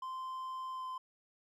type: tone with pitch glide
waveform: triangle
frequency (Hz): 1039 to 1031.2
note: C6 to C6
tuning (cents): -12 to -26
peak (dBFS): -37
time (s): 0.02-0.98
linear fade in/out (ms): 5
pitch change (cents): -14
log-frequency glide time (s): 0.73-0.85
effects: none